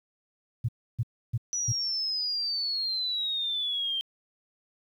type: tone bursts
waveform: sine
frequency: 116.54 Hz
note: A#2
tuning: in tune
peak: -23 dBFS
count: 4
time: 0.64-1.724 s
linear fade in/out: 10 ms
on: 46 ms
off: 300 ms
type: exponential sweep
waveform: sine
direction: down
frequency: 5920 to 3136 Hz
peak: -27 dBFS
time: 1.53-4.01 s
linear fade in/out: 0 ms
effects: tanh soft clip ceiling -16 dBFS + 10-bit